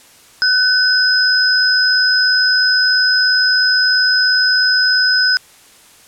sine tone pair together, 1505 / 5062 Hz, F#6 / D#8, +29 / +29 cents, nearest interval octave + major sixth, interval 2100 cents, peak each -13 dBFS, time 0.42-5.37 s, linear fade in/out 0 ms, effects white hiss -45 dBFS RMS until 6.07 s + low-pass 11000 Hz 12 dB/octave

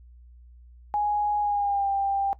sine tone with pitch glide, 830.6 to 791.3 Hz, G#5 to G5, 0 to +16 cents, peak -22 dBFS, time 0.94-2.33 s, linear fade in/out 0 ms, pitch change -84 cents, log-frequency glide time 1.4-1.89 s, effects noise-tail reverb RT60 0.1 s tail -17 dB re dry + added 60 Hz sine -47 dBFS peak until 2.39 s

